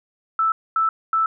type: tone bursts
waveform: sine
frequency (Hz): 1318.5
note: E6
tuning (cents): 0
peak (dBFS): -16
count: 3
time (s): 0.39-1.26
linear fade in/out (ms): 2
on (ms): 130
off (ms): 240
effects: none